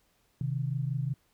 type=tone pair together; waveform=sine; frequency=130 / 155.49 Hz; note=C3 / D#3; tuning=-11 / -1 cents; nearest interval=minor third; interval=310 cents; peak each=-30 / -33 dBFS; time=0.41-1.14 s; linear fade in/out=2 ms; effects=pink hiss -70 dBFS RMS until 1.33 s